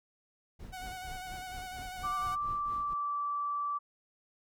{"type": "noise with tremolo", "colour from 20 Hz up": "brown", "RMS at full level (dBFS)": -44, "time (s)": [0.59, 2.94], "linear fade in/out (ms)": 10, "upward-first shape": "triangle", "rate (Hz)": 4.3, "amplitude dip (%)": 90}
{"type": "tone with vibrato", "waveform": "sawtooth", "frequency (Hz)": 740, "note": "F#5", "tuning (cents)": 0, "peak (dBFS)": -37, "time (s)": [0.72, 2.36], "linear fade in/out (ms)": 20, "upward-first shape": "square", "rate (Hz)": 10, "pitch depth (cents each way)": 25}
{"type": "tone with pitch glide", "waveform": "sine", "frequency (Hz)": [1174.7, 1160.5], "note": ["D6", "D6"], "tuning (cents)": [0, -21], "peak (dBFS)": -31, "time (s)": [2.03, 3.79], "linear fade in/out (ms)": 20, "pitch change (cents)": -21, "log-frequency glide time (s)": [2.22, 3.19]}
{"effects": []}